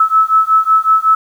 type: beating tone pair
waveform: sine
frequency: 1300 / 1305.4 Hz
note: E6 / E6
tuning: -24 / -17 cents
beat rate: 5.4 Hz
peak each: -11 dBFS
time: 0-1.15 s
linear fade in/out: 5 ms
effects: 7-bit